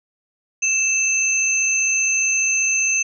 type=tone pair together; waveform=sine; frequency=2637 / 6272 Hz; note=E7 / G8; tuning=0 / 0 cents; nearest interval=octave + minor third; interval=1500 cents; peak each=-19 dBFS; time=0.62-3.03 s; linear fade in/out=10 ms; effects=none